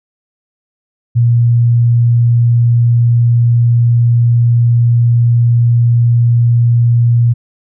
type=tone; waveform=sine; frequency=118.6 Hz; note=A#2; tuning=30 cents sharp; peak=-6 dBFS; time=1.15-7.34 s; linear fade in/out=20 ms; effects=none